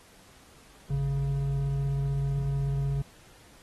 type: tone pair together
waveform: triangle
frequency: 51.55 / 138.59 Hz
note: G#1 / C#3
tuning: -12 / 0 cents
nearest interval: octave + perfect fourth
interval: 1712 cents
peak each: -32 / -24 dBFS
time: 0.9-3.02 s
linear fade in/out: 5 ms
effects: pink hiss -56 dBFS RMS until 3.62 s + AAC 32 kbps